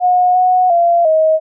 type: tone with pitch steps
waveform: sine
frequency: 724 / 734 / 687 / 632 Hz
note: F#5 / F#5 / F5 / D#5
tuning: -38 / -14 / -29 / +27 cents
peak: -8 dBFS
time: 0-1.4 s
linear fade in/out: 50 ms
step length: 350 ms
effects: none